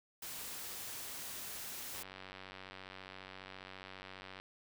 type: noise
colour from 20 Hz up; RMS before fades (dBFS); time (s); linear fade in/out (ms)
white; -45; 0.22-2.03; 5
type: click train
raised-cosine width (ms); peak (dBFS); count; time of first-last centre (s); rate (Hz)
0.3; -32; 233; 1.95-4.4; 94.7
effects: none